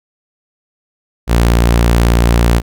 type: tone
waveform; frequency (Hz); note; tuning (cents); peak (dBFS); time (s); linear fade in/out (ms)
sawtooth; 58.27; A#1; 0; -4; 1.27-2.62; 50
effects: none